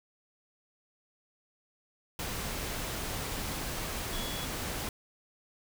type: tone in noise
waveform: sine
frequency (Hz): 3369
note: G#7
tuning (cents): +24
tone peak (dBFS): -41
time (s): 4.13-4.45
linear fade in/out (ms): 2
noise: pink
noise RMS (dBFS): -36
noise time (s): 2.19-4.89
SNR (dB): -8
effects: none